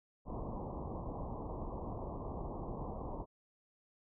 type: low-pass noise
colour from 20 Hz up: pink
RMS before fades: -42 dBFS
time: 0.25-3.26 s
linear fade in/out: 50 ms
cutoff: 1100 Hz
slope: 96 dB/octave
effects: none